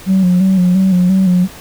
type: tone with vibrato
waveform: sine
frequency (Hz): 185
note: F#3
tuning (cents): 0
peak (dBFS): -6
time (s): 0.06-1.48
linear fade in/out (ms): 50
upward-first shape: square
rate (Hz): 2.9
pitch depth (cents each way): 49
effects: tanh soft clip ceiling -5 dBFS + pink hiss -35 dBFS RMS until 1.6 s